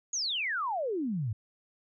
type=exponential sweep; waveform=sine; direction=down; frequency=6820 to 99 Hz; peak=-29 dBFS; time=0.13-1.33 s; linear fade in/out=5 ms; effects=none

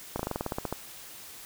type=slowing click train; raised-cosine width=1 ms; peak=-16 dBFS; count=12; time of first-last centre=0.16-0.726 s; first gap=34 ms; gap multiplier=1.08; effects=white hiss -46 dBFS RMS until 1.45 s

